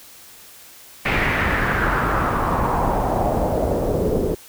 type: noise with low-pass filter sweep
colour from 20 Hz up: pink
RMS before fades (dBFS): -20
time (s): 1.05-4.35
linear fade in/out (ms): 10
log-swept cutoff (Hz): 2300 to 420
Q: 3
effects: white hiss -44 dBFS RMS until 4.48 s